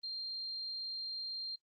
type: tone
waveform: sine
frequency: 4186 Hz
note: C8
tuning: in tune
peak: -38 dBFS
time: 0.03-1.56 s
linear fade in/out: 10 ms
effects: noise-tail reverb RT60 0.1 s tail -20 dB re dry + Opus 24 kbps